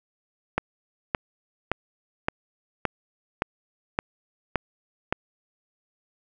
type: click train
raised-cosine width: 0.5 ms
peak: -7 dBFS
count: 9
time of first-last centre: 0.58-5.125 s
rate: 1.76 Hz
effects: none